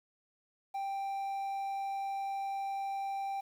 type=tone with quantisation; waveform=triangle; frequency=786 Hz; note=G5; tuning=4 cents sharp; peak=-32 dBFS; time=0.74-3.41 s; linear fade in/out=10 ms; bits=10; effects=none